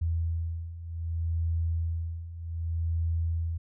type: beating tone pair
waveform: sine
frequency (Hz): 82.41 / 83.06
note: E2 / E2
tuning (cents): 0 / +14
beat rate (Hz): 0.65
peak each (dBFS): -33 / -29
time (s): 0.01-3.58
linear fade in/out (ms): 10
effects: none